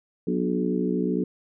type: harmonic tone with a mistuned harmonic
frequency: 61 Hz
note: B1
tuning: 21 cents flat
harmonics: 3 / 4 / 5 / 6 / 7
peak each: -27 / -28 / -29 / -30 / -30 dBFS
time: 0.27-1.24 s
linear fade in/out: 5 ms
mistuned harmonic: 5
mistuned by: -45 cents
effects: none